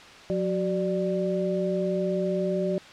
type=tone cluster; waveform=sine; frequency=180.7 / 375.6 / 591 Hz; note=F#3 / F#4 / D5; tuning=-41 / +26 / +11 cents; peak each=-28 dBFS; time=0.3-2.78 s; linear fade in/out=0 ms; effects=white hiss -46 dBFS RMS until 2.92 s + low-pass 4000 Hz 12 dB/octave